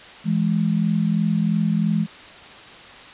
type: tone pair together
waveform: sine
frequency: 166.92 / 209.9 Hz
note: E3 / G#3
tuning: +22 / +19 cents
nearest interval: major third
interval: 397 cents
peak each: -20 dBFS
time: 0.24-2.07 s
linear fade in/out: 50 ms
effects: white hiss -41 dBFS RMS until 3.13 s + resampled to 8000 Hz